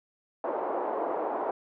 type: band-pass noise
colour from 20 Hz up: white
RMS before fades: -31 dBFS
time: 0.44-1.51 s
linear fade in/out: 2 ms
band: 350 to 860 Hz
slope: 24 dB/octave
effects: none